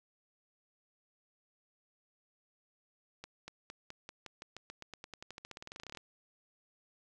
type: accelerating click train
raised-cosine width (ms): 0.2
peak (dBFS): -28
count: 30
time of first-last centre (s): 3.24-5.973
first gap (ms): 240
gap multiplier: 0.92
effects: none